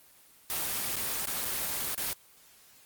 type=noise with dropouts; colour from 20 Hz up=white; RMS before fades=-32 dBFS; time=0.5-2.13 s; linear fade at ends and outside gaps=0 ms; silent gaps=0.958-0.966 / 1.256-1.272 / 1.448-1.452 / 1.947-1.978 s; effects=white hiss -58 dBFS RMS until 2.85 s + Opus 24 kbps